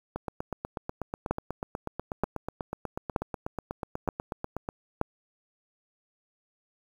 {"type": "two click trains", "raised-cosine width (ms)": 1, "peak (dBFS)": [-11, -18], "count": [5, 38], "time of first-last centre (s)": [[1.31, 5.014], [0.16, 4.689]], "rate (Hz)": [1.08, 8.17], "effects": ["8-bit"]}